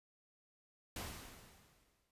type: noise with exponential decay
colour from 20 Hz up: pink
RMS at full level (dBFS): -43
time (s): 0.96-2.11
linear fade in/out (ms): 2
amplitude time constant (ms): 250
effects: noise-tail reverb RT60 0.1 s tail -19 dB re dry + resampled to 32000 Hz